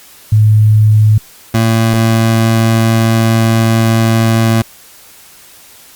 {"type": "tone pair in turn", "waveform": ["sine", "25% pulse"], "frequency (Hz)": [107.3, 113.09], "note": ["A2", "A2"], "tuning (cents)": [-43, 48], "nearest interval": "minor second", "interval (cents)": 91, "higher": "second", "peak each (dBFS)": -4, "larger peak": "neither", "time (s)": [[0.32, 1.18], [1.54, 4.62]], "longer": "second", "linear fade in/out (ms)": 5, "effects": ["white hiss -39 dBFS RMS until 5.95 s", "Opus 48 kbps"]}